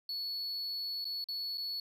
triangle tone with dropouts, 4407 Hz, C#8, 11 cents flat, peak -34 dBFS, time 0.09-1.8 s, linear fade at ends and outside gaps 2 ms, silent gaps 1.044-1.052 / 1.242-1.286 / 1.574-1.579 s, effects none

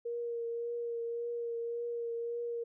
sine tone with vibrato, 469.5 Hz, A#4, 12 cents sharp, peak -34 dBFS, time 0.05-2.64 s, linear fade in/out 10 ms, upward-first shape triangle, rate 1.8 Hz, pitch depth 21 cents each way, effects none

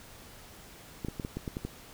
clicks, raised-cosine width 3 ms, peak -21 dBFS, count 8, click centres 1.048 / 1.085 / 1.198 / 1.249 / 1.37 / 1.478 / 1.569 / 1.65 s, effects pink hiss -51 dBFS RMS until 1.93 s

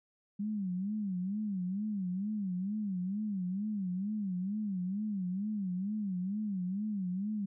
sine tone with vibrato, 196.4 Hz, G3, 4 cents sharp, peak -32 dBFS, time 0.39-7.46 s, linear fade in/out 10 ms, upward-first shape sine, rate 2.2 Hz, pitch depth 160 cents each way, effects none

